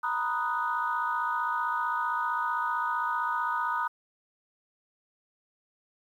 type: chord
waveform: sine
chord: B major seventh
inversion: third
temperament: equal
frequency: 932.3 / 987.8 / 1244.5 / 1480 Hz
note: A#5 / B5 / D#6 / F#6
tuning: 0 / 0 / 0 / 0 cents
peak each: -32 / -33 / -30 / -33 dBFS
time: 0.03-3.88 s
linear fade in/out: 10 ms
effects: tanh soft clip ceiling -17 dBFS + 10-bit